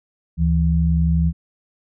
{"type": "tone pair together", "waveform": "sine", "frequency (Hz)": [73.21, 164.81], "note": ["D2", "E3"], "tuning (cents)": [-5, 0], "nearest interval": "octave + major second", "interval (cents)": 1405, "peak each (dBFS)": -17, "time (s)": [0.37, 1.33], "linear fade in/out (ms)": 50, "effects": []}